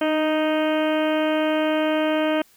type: harmonic tone with a mistuned harmonic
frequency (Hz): 311.1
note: D#4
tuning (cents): 0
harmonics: 1 / 2 / 3 / 4 / 5 / 6 / 7 / 8 / 9 / 10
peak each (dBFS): -22 / -22 / -31 / -33 / -32 / -38 / -37 / -36 / -38 / -36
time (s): 0.01-2.42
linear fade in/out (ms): 5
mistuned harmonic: 1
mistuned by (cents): -21
effects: white hiss -56 dBFS RMS until 2.56 s